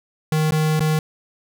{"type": "tone with dropouts", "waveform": "square", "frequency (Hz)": 155.56, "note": "D#3", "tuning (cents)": 0, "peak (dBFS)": -17, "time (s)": [0.32, 0.99], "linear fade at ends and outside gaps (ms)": 2, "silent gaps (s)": [[0.509, 0.521], [0.795, 0.805]], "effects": []}